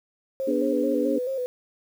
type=tone with vibrato; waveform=sine; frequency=516 Hz; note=C5; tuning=24 cents flat; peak=-25 dBFS; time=0.4-1.46 s; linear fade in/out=0 ms; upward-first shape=square; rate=4.6 Hz; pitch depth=59 cents each way
type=chord; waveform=sine; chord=G# diminished; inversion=first; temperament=equal; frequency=246.9 / 293.7 / 415.3 Hz; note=B3 / D4 / G#4; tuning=0 / 0 / 0 cents; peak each=-28 / -25 / -28 dBFS; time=0.47-1.19 s; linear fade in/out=10 ms
effects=8-bit